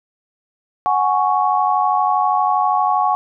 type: chord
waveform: sine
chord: F# suspended second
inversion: none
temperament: just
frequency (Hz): 740 / 832.5 / 1110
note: F#5 / G#5 / C#6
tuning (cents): 0 / +4 / +2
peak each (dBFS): -18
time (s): 0.86-3.15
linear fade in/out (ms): 0
effects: none